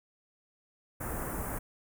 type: band-stop noise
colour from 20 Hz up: pink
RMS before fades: -36 dBFS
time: 1-1.59 s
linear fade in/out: 10 ms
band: 1700 to 9000 Hz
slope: 24 dB/octave
effects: none